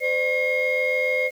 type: tone cluster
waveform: sine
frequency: 512 / 599 / 2148 Hz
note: C5 / D5 / C7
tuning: -38 / +34 / +45 cents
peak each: -22 / -27 / -21 dBFS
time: 0-1.31 s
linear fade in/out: 50 ms
effects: tanh soft clip ceiling -15 dBFS + 8-bit